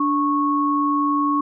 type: tone pair together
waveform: sine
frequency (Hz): 291.9 / 1102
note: D4 / C#6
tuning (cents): -10 / -11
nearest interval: octave + major seventh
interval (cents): 2299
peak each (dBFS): -20 / -19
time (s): 0-1.41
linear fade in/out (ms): 5
effects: none